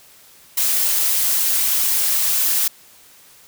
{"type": "noise with flanger", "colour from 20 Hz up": "blue", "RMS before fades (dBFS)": -18, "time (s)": [0.57, 2.68], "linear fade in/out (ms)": 5, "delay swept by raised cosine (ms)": [0.95, 4.95], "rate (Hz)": 3.7, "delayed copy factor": 0.5, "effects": ["white hiss -48 dBFS RMS until 3.47 s"]}